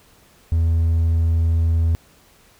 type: tone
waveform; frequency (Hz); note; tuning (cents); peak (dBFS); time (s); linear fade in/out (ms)
triangle; 82.41; E2; 0; -12; 0.52-1.95; 0
effects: tanh soft clip ceiling -8 dBFS + pink hiss -53 dBFS RMS until 2.59 s